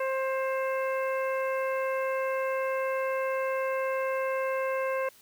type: harmonic tone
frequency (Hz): 529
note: C5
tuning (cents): +19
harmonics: 1 / 2 / 3 / 4 / 5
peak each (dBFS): -28 / -34 / -38 / -40 / -42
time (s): 0-5.09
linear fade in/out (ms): 5
effects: white hiss -57 dBFS RMS until 5.21 s